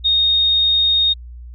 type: tone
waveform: sine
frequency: 3709 Hz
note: A#7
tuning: 9 cents flat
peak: -12 dBFS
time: 0.04-1.14 s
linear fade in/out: 20 ms
effects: added 60 Hz sine -32 dBFS peak until 1.54 s